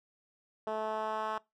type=tone with band-pass filter sweep; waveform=10% pulse; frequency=217.2 Hz; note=A3; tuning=22 cents flat; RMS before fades=-35 dBFS; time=0.67-1.38 s; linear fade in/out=2 ms; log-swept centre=610 to 1100 Hz; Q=1.4; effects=noise-tail reverb RT60 0.2 s tail -21 dB re dry